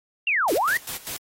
sine linear two-way sweep, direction down then up, 2827 to 292.5 to 1969 Hz, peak -19 dBFS, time 0.27-0.77 s, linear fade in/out 2 ms, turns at 0.53 s
white noise with tremolo, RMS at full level -32 dBFS, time 0.48-1.18 s, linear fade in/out 2 ms, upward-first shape square, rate 5.1 Hz, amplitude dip 80%
effects AAC 48 kbps

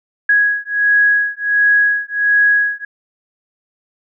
sine beating tone pair, 1662 / 1663.4 Hz, G#6 / G#6, +1 / +2 cents, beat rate 1.4 Hz, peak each -14 dBFS, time 0.29-2.85 s, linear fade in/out 5 ms, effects none

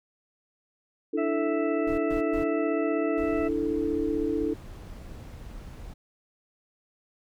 sine chord, D suspended second, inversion none, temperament equal, 293.7 / 329.6 / 440 Hz, D4 / E4 / A4, 0 / 0 / 0 cents, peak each -29 dBFS, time 1.13-4.54 s, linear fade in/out 10 ms
harmonic tone, 659.3 Hz, E5, in tune, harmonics 1 / 2 / 3 / 4, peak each -31 / -37 / -41 / -43 dBFS, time 1.17-3.49 s, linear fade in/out 20 ms
brown noise bursts, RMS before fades -37 dBFS, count 3, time 1.87-2.44 s, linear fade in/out 5 ms, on 110 ms, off 120 ms
brown noise, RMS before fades -41 dBFS, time 3.17-5.94 s, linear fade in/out 10 ms
effects none

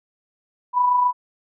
sine tone with amplitude modulation, 987.8 Hz, B5, in tune, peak -13 dBFS, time 0.73-1.13 s, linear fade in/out 50 ms, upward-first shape sine, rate 27.7 Hz, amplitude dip 40%, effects none

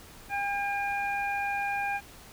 harmonic tone, 805 Hz, G5, 46 cents sharp, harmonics 1 / 2 / 3, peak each -30 / -34 / -34 dBFS, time 0.29-2.01 s, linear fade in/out 50 ms, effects pink hiss -50 dBFS RMS until 2.32 s

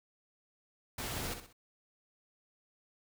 pink noise with echo, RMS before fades -39 dBFS, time 0.98-1.34 s, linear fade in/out 5 ms, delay 63 ms, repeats 3, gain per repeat -8 dB, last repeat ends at 1.529 s, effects none

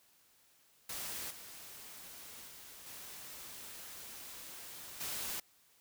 white noise with level steps, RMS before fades -42 / -51 / -53 / -49 / -40 dBFS, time 0.89-5.4 s, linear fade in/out 5 ms, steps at 1.3 / 2.47 / 2.86 / 5 s, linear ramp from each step 10 ms, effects white hiss -68 dBFS RMS until 5.8 s

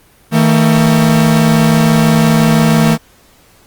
45% pulse tone pair together, 159.1 / 225 Hz, D#3 / A3, +39 / +39 cents, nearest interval tritone, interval 600 cents, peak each -10 dBFS, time 0.31-2.98 s, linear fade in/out 50 ms, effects pink hiss -47 dBFS RMS until 3.66 s + Opus 32 kbps

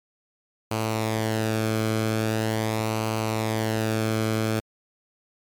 sawtooth tone with flanger, 110.2 Hz, A2, 3 cents sharp, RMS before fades -25 dBFS, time 0.71-4.6 s, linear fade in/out 5 ms, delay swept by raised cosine 0.56 to 1.09 ms, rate 0.42 Hz, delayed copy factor -0.55, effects MP3 96 kbps

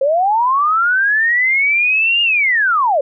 sine linear two-way sweep, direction up then down, 522 to 2848 to 522 Hz, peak -11 dBFS, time 0.01-3.01 s, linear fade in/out 5 ms, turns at 2.22 s, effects none

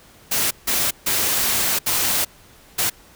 white noise bursts at uneven times, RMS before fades -20 dBFS, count 5, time 0.31-0.51 / 0.67-0.91 / 1.06-1.79 / 1.86-2.25 / 2.78-2.9 s, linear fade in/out 10 ms, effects pink hiss -49 dBFS RMS until 3.15 s

